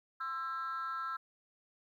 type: tone with amplitude modulation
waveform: sine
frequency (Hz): 1333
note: E6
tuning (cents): +19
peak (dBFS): -30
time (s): 0.2-1.17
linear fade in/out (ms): 10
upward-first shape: sine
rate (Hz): 287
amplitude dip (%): 90
effects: tanh soft clip ceiling -31 dBFS + 12-bit